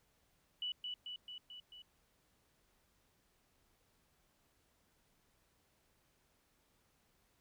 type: tone with echo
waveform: sine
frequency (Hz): 2960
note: F#7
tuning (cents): 0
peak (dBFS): -37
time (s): 0.62-0.72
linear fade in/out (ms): 2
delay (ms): 220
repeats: 5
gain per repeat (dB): -3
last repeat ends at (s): 1.82
effects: pink hiss -75 dBFS RMS until 7.4 s